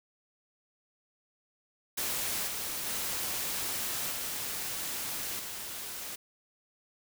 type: noise with level steps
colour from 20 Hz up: white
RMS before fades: -33 / -36 / -34 / -36 / -40 dBFS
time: 1.97-6.16 s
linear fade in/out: 10 ms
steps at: 2.47 / 2.86 / 4.11 / 5.39 s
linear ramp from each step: 5 ms
effects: none